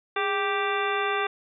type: harmonic tone with a mistuned harmonic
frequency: 392 Hz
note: G4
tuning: in tune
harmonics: 1 / 2 / 3 / 4 / 5 / 6 / 7 / 9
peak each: -29 / -31 / -29 / -32 / -34 / -35 / -36 / -37 dBFS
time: 0.16-1.27 s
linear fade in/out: 5 ms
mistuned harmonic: 1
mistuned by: +77 cents
effects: none